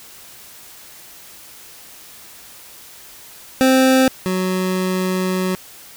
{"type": "tone pair in turn", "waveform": "25% pulse", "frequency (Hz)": [261.6, 185.31], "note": ["C4", "F#3"], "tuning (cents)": [0, 3], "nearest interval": "tritone", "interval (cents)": 597, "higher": "first", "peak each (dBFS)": [-7, -14], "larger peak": "first", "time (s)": [[3.61, 4.08], [4.26, 5.55]], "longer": "second", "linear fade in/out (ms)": 0, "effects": ["white hiss -41 dBFS RMS until 5.96 s"]}